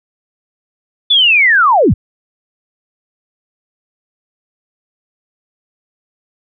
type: linear sweep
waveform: sine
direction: down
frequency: 3520 to 44.07 Hz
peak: -6 dBFS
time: 1.1-1.94 s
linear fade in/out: 10 ms
effects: none